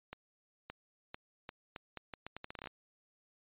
accelerating click train, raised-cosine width 0.3 ms, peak -27 dBFS, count 17, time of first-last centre 0.13-2.672 s, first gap 570 ms, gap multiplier 0.78, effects resampled to 8000 Hz

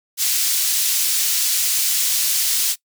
pink high-pass noise, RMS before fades -19 dBFS, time 0.17-2.76 s, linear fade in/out 50 ms, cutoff 4700 Hz, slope 12 dB/octave, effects noise-tail reverb RT60 0.1 s tail -21 dB re dry

